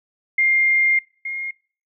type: tone pair in turn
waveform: sine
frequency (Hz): 2113 / 2136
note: C7 / C7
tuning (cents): +16 / +35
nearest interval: unison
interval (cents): 19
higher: second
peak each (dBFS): -14 / -24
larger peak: first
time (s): 0.38-0.99 / 1.25-1.51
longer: first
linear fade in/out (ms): 5
effects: noise-tail reverb RT60 0.5 s tail -25 dB re dry